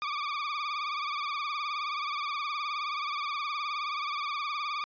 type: tone with vibrato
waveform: sawtooth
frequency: 1174.7 Hz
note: D6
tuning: in tune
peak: -27 dBFS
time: 0.02-4.84 s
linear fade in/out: 0 ms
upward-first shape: triangle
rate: 19 Hz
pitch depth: 100 cents each way
effects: resampled to 11025 Hz